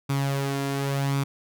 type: tone with flanger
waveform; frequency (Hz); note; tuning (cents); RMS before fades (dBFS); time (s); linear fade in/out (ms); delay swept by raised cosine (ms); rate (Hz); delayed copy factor
sawtooth; 138.59; C#3; 0; -26; 0.09-1.24; 10; 0.84 to 2.94; 0.91; +0.5
effects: none